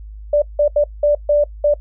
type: tone bursts at uneven times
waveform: sine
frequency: 587.3 Hz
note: D5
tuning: in tune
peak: -10 dBFS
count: 6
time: 0.33-0.42 / 0.59-0.68 / 0.76-0.84 / 1.03-1.15 / 1.29-1.44 / 1.64-1.74 s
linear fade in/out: 5 ms
effects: noise-tail reverb RT60 0.1 s tail -23 dB re dry + added 52 Hz sine -31 dBFS peak until 1.8 s